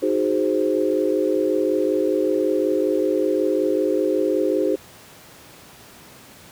sine chord, Ab dominant seventh, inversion second, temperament equal, 311.1 / 370 / 415.3 / 523.3 Hz, Eb4 / Gb4 / Ab4 / C5, 0 / 0 / 0 / 0 cents, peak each -23 dBFS, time 0.02-4.76 s, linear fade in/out 10 ms, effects pink hiss -45 dBFS RMS until 6.51 s + high-pass 100 Hz 12 dB/octave

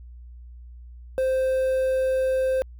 triangle tone with quantisation, 522 Hz, C5, 4 cents flat, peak -18 dBFS, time 1.18-2.62 s, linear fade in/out 0 ms, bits 8, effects added 60 Hz sine -40 dBFS peak until 2.79 s

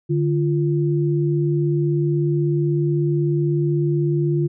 sine tone pair together, 147.3 / 345.9 Hz, D3 / F4, +6 / -17 cents, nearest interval octave + minor third, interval 1477 cents, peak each -18 / -21 dBFS, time 0.09-4.48 s, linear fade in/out 20 ms, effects none

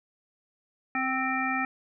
harmonic tone with a mistuned harmonic, 262.4 Hz, C4, 5 cents sharp, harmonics 1 / 3 / 5 / 7 / 9, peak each -32 / -32 / -32 / -32 / -32 dBFS, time 0.95-1.65 s, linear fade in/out 2 ms, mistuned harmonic 3, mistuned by -19 cents, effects none

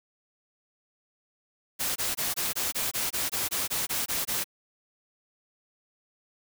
white noise bursts, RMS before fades -29 dBFS, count 14, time 1.79-4.443 s, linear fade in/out 20 ms, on 170 ms, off 21 ms, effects none

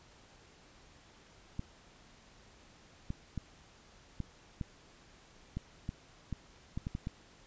clicks, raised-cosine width 5 ms, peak -24 dBFS, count 12, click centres 1.594 / 3.104 / 3.377 / 4.203 / 4.612 / 5.57 / 5.891 / 6.327 / 6.775 / 6.869 / 6.951 / 7.071 s, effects pink hiss -60 dBFS RMS until 7.46 s + resampled to 16000 Hz

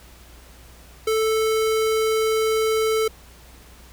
square tone, 440 Hz, A4, in tune, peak -19 dBFS, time 1.07-3.08 s, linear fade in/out 5 ms, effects added 60 Hz sine -47 dBFS peak until 3.92 s + pink hiss -49 dBFS RMS until 3.92 s

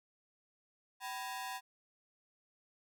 sawtooth ring-modulated tone, 880 Hz, A5, in tune, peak -33 dBFS, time 1-1.61 s, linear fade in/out 50 ms, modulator 113 Hz, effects none

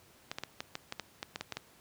clicks, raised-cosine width 0.2 ms, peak -19 dBFS, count 12, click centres 0.315 / 0.385 / 0.436 / 0.605 / 0.754 / 0.924 / 0.997 / 1.229 / 1.359 / 1.41 / 1.523 / 1.57 s, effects pink hiss -61 dBFS RMS until 1.8 s + high-pass 80 Hz 12 dB/octave

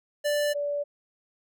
square / sine tone pair in turn, 587.3 / 578.5 Hz, D5 / D5, 0 / -26 cents, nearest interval unison, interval 26 cents, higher first, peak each -24 / -26 dBFS, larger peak first, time 0.24-0.54 / 0.54-0.84 s, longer neither, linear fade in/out 20 ms, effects none

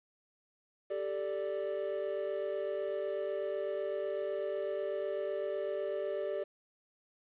triangle chord, G suspended second, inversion none, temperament equal, 392 / 440 / 587.3 Hz, G4 / A4 / D5, 0 / 0 / 0 cents, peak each -36 / -38 / -34 dBFS, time 0.9-6.44 s, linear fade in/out 10 ms, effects resampled to 8000 Hz + 10-bit

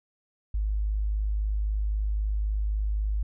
sine tone, 51.9 Hz, G#1, in tune, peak -24 dBFS, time 0.54-3.23 s, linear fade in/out 5 ms, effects none

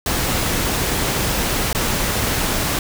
pink noise with dropouts, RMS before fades -20 dBFS, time 0.06-2.79 s, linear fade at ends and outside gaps 2 ms, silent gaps 1.729-1.748 s, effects none

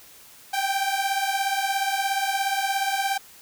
sawtooth beating tone pair, 776 / 793 Hz, G5 / G5, -18 / +20 cents, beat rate 17 Hz, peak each -22 dBFS, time 0.53-3.18 s, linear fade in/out 10 ms, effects white hiss -49 dBFS RMS until 3.41 s

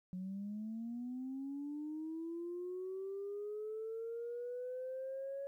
sine linear sweep, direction up, 180.6 to 558 Hz, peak -39 dBFS, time 0.13-5.47 s, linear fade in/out 0 ms, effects tanh soft clip ceiling -36 dBFS + 13-bit

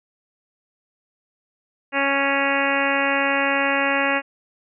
harmonic tone, 277.2 Hz, C#4, in tune, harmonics 1 / 2 / 3 / 4 / 5 / 6 / 7 / 8 / 9 / 10, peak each -27 / -25 / -27 / -28 / -29 / -26 / -26 / -29 / -28 / -29 dBFS, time 1.92-4.22 s, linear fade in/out 50 ms, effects none

